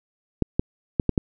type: clicks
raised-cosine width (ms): 3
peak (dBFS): -6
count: 5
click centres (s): 0.423 / 0.595 / 0.998 / 1.093 / 1.178
effects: none